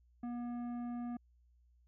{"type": "tone with tanh clipping", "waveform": "sine", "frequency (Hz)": 240.6, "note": "B3", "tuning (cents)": -45, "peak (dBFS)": -40, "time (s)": [0.23, 1.17], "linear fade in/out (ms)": 5, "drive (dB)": 11, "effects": ["added 60 Hz sine -65 dBFS peak until 1.87 s"]}